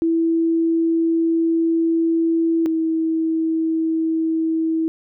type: tone pair in turn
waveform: sine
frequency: 329.6 / 323 Hz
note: E4 / E4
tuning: 0 / -35 cents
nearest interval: unison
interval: 35 cents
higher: first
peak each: -15 / -17 dBFS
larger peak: first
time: 0.02-2.66 / 2.66-4.88 s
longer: first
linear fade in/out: 0 ms
effects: none